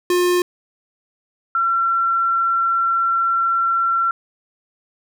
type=tone pair in turn; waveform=square / sine; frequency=356.3 / 1358.1 Hz; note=F4 / F6; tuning=+35 / -49 cents; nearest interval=octave + major seventh; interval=2316 cents; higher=second; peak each=-15 dBFS; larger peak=neither; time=0.1-0.42 / 1.55-4.11 s; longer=second; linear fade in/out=2 ms; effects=none